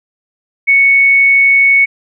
sine tone, 2217 Hz, C#7, in tune, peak -5 dBFS, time 0.67-1.86 s, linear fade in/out 20 ms, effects none

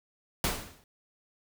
pink noise with exponential decay, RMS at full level -25 dBFS, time 0.44-0.84 s, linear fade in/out 2 ms, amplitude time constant 86 ms, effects none

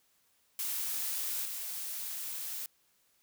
blue noise with level steps, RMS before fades -35 / -39 dBFS, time 0.59-2.66 s, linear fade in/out 2 ms, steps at 1.45 s, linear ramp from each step 5 ms, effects white hiss -71 dBFS RMS until 3.22 s

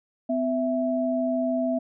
sine tone pair together, 253.8 / 659.3 Hz, B3 / E5, +47 / 0 cents, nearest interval octave + perfect fourth, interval 1653 cents, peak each -25 dBFS, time 0.29-1.79 s, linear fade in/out 10 ms, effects none

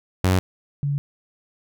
sawtooth / sine tone pair in turn, 92.5 / 142.42 Hz, F#2 / C#3, 0 / +47 cents, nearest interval perfect fifth, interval 747 cents, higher second, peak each -12 / -20 dBFS, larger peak first, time 0.24-0.39 / 0.83-0.98 s, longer neither, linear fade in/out 0 ms, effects none

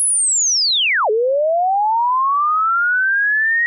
sine linear two-way sweep, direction down then up, 10730 to 415.3 to 1897 Hz, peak -13 dBFS, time 0-3.66 s, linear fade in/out 0 ms, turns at 1.1 s, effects none

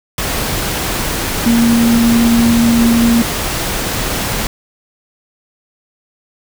sine tone in noise, 233.1 Hz, A#3, in tune, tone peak -8 dBFS, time 1.46-3.22 s, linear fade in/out 2 ms, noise pink, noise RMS -18 dBFS, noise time 0.18-4.47 s, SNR +7 dB, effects none

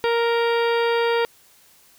harmonic tone, 466.7 Hz, A#4, 2 cents sharp, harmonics 1 / 2 / 3 / 4 / 5 / 6 / 7 / 8 / 10, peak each -19 / -25 / -29 / -31 / -33 / -35 / -36 / -37 / -39 dBFS, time 0.04-1.25 s, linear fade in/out 0 ms, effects white hiss -54 dBFS RMS until 1.98 s

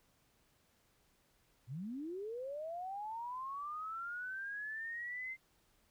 sine linear sweep, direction up, 110 to 2093 Hz, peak -40 dBFS, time 1.67-5.37 s, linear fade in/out 50 ms, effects pink hiss -73 dBFS RMS until 5.9 s

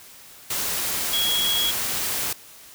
sine tone in noise, 3322 Hz, G#7, in tune, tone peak -21 dBFS, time 1.13-1.71 s, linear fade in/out 5 ms, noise white, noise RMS -26 dBFS, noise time 0.5-2.33 s, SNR +2 dB, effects white hiss -46 dBFS RMS until 2.74 s

